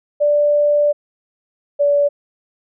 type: tone pair in turn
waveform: sine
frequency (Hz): 587.3 / 575.5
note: D5 / D5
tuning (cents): 0 / -35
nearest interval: unison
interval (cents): 35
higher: first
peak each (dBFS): -11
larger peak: neither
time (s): 0.2-0.93 / 1.79-2.09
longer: first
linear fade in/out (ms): 20
effects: none